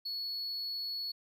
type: tone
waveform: triangle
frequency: 4388 Hz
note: C#8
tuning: 18 cents flat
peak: -34 dBFS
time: 0.05-1.12 s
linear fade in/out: 10 ms
effects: none